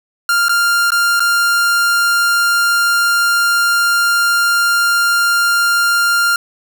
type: tone with dropouts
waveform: 45% pulse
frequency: 1396.9 Hz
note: F6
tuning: in tune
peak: -11 dBFS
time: 0.29-6.36 s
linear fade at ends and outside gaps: 2 ms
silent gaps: 0.484-0.493 / 0.905-0.919 / 1.196-1.203 s
effects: none